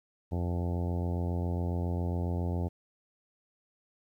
harmonic tone, 87.31 Hz, F2, in tune, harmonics 1 / 2 / 3 / 4 / 5 / 6 / 7 / 8 / 9 / 10, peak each -30 / -36 / -40 / -42 / -44 / -46 / -47 / -48 / -49 / -50 dBFS, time 0.31-2.69 s, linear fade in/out 20 ms, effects 11-bit

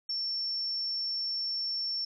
sine tone, 5430 Hz, F8, 50 cents flat, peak -30 dBFS, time 0.09-2.05 s, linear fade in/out 5 ms, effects none

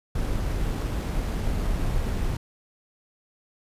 brown noise with sample-and-hold, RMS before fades -26 dBFS, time 0.15-2.37 s, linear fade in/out 5 ms, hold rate 11025 Hz, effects resampled to 32000 Hz

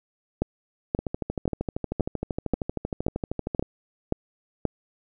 two click trains, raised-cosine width 2 ms, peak -14 / -9 dBFS, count 35 / 9, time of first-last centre 0.99-3.626 / 0.42-4.653 s, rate 12.9 / 1.89 Hz, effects none

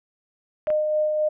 sine tone with tremolo, 611 Hz, D#5, 32 cents flat, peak -18 dBFS, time 0.67-1.29 s, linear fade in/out 10 ms, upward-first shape sine, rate 3.8 Hz, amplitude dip 30%
clicks, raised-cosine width 0.5 ms, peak -20 dBFS, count 2, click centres 0.671 / 0.703 s
effects none

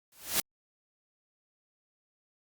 white noise with exponential growth, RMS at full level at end -24 dBFS, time 0.12-0.4 s, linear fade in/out 1 ms, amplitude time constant 60 ms, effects Opus 48 kbps

